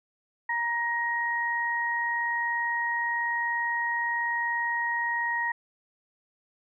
sine tone pair together, 941 / 1882 Hz, A#5 / A#6, +16 / +16 cents, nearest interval octave, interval 1200 cents, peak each -30 / -27 dBFS, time 0.49-5.52 s, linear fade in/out 5 ms, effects none

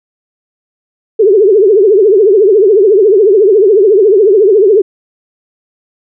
sine tone with vibrato, 408.1 Hz, G#4, 30 cents flat, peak -3 dBFS, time 1.19-4.82 s, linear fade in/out 10 ms, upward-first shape triangle, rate 14 Hz, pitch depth 210 cents each way, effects none

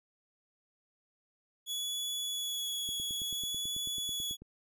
sawtooth tone with vibrato, 3384 Hz, G#7, 32 cents sharp, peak -31 dBFS, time 1.66-4.37 s, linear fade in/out 50 ms, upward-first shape sine, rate 0.58 Hz, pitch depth 12 cents each way
click train, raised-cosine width 3 ms, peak -36 dBFS, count 15, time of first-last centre 2.89-4.42 s, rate 9.15 Hz
effects none

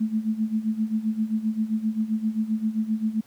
sine tone with tremolo, 218.6 Hz, A3, 11 cents flat, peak -19 dBFS, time 0-3.21 s, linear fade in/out 10 ms, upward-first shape sine, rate 7.6 Hz, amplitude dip 80%, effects pink hiss -57 dBFS RMS until 3.26 s + high-pass 100 Hz 12 dB/octave

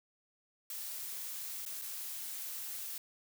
blue noise with dropouts, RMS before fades -42 dBFS, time 0.7-2.98 s, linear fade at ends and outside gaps 1 ms, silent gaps 1.652-1.662 / 1.815-1.82 s, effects none

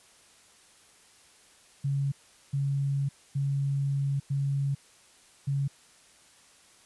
sine tone bursts at uneven times, 139.2 Hz, C#3, 8 cents sharp, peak -25 dBFS, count 5, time 1.84-2.12 / 2.53-3.09 / 3.35-4.2 / 4.3-4.75 / 5.47-5.68 s, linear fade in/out 10 ms, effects white hiss -58 dBFS RMS until 6.85 s + resampled to 24000 Hz

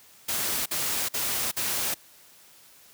white noise bursts, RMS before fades -28 dBFS, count 4, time 0.28-1.944 s, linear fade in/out 10 ms, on 380 ms, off 48 ms, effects white hiss -54 dBFS RMS until 2.93 s + high-pass 60 Hz 12 dB/octave

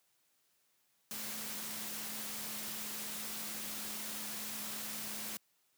sine tone in noise, 213.6 Hz, G#3, 49 cents sharp, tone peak -52 dBFS, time 1.11-5.37 s, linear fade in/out 0 ms, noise white, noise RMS -42 dBFS, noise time 1.11-5.37 s, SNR -13 dB, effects white hiss -75 dBFS RMS until 5.77 s + high-pass 100 Hz 12 dB/octave

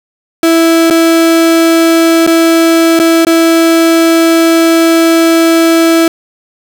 35% pulse tone with dropouts, 329.6 Hz, E4, in tune, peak -3 dBFS, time 0.43-6.08 s, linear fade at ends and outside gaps 2 ms, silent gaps 0.901-0.907 / 2.266-2.274 / 2.992-2.998 / 3.25-3.268 s, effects none

